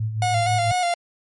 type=tone with tremolo; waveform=sine; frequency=109.4 Hz; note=A2; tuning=9 cents flat; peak=-20 dBFS; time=0-0.72 s; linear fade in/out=5 ms; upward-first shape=sine; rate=6 Hz; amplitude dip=55%
type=tone with vibrato; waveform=45% pulse; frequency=710 Hz; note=F5; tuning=28 cents sharp; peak=-19 dBFS; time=0.22-0.94 s; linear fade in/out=2 ms; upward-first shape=square; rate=4.1 Hz; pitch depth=39 cents each way
effects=MP3 48 kbps